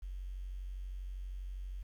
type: tone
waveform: sine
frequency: 46.25 Hz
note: F#1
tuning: in tune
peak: -39 dBFS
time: 0.02-1.83 s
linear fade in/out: 10 ms
effects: 11-bit